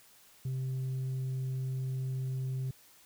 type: tone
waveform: sine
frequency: 130.81 Hz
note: C3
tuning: in tune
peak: -29 dBFS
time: 0.45-2.71 s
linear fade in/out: 5 ms
effects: tanh soft clip ceiling -31 dBFS + white hiss -60 dBFS RMS until 3.05 s